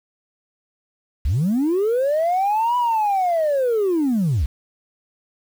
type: linear two-way sweep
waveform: sine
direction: up then down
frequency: 54.3 to 991 to 54.3 Hz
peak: -15 dBFS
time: 1.25-4.46 s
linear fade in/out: 5 ms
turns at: 2.77 s
effects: tanh soft clip ceiling -13 dBFS + 7-bit